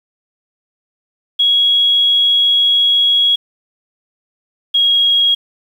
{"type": "tone pair in turn", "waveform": "sine", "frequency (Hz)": [3322, 3291], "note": ["G#7", "G#7"], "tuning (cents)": [0, -16], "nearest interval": "unison", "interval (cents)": 16, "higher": "first", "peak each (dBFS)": -9, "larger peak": "neither", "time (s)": [[1.39, 3.36], [4.74, 5.35]], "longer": "first", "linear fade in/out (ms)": 10, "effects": ["7-bit"]}